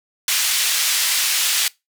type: band-pass noise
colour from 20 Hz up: pink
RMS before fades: -19 dBFS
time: 0.28-1.68 s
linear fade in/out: 2 ms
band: 2600 to 14000 Hz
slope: 12 dB/octave
effects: noise-tail reverb RT60 0.2 s tail -22 dB re dry